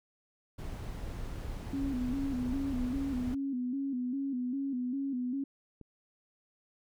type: noise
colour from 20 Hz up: brown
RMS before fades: -39 dBFS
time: 0.58-3.35 s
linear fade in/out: 10 ms
type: tone with vibrato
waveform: sine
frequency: 261.6 Hz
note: C4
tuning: in tune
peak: -31 dBFS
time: 1.73-5.44 s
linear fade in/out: 5 ms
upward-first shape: square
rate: 2.5 Hz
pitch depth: 89 cents each way
type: click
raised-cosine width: 3 ms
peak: -36 dBFS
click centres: 5.813 s
effects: none